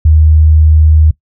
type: tone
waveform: sine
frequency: 77.78 Hz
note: D#2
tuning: in tune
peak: -3 dBFS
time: 0.05-1.11 s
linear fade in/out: 5 ms
effects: noise-tail reverb RT60 0.1 s tail -19 dB re dry